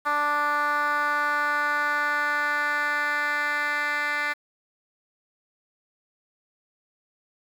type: tone with band-pass filter sweep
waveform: 10% pulse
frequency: 293.7 Hz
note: D4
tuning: in tune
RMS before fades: -25 dBFS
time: 0.05-4.34 s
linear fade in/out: 20 ms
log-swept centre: 1200 to 2000 Hz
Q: 2.5
effects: 8-bit